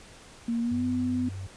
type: tone with pitch glide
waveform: sine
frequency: 232.9 to 251.1 Hz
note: A#3 to B3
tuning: -1 to +29 cents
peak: -25 dBFS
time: 0.48-1.29 s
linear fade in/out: 5 ms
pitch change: +130 cents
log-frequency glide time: 0.61-0.84 s
type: tone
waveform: sine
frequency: 95.2 Hz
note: F#2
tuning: 50 cents sharp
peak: -34 dBFS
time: 0.71-1.47 s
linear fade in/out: 5 ms
effects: pink hiss -50 dBFS RMS until 1.56 s + resampled to 22050 Hz